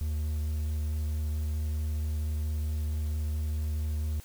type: tone with vibrato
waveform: triangle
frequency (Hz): 76.4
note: D#2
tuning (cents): -31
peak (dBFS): -26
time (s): 0.01-4.2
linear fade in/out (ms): 0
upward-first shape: sine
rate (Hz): 4.5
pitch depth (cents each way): 11
effects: white hiss -53 dBFS RMS until 4.24 s